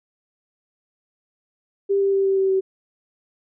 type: tone with pitch steps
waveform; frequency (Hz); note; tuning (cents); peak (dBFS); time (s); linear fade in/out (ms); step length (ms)
sine; 396.5 / 393.5 / 390.6 / 387.7 / 384.8 / 381.9; G4 / G4 / G4 / G4 / G4 / G4; +20 / +7 / -6 / -19 / -32 / -45; -16; 1.89-2.61; 20; 120
effects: none